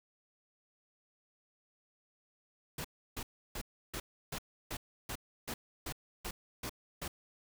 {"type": "noise bursts", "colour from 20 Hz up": "pink", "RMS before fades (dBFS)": -40, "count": 12, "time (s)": [2.78, 7.08], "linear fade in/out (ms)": 5, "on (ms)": 65, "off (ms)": 320, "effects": []}